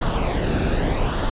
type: noise with flanger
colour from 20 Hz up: brown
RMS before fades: -21 dBFS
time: 0.01-1.3 s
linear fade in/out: 10 ms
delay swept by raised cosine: 0.42 to 0.99 ms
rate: 0.82 Hz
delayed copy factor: -0.55
effects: resampled to 8000 Hz